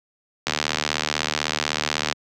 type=click train; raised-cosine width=0.2 ms; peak=-3 dBFS; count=127; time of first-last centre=0.47-2.126 s; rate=76.1 Hz; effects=high-pass 150 Hz 12 dB/octave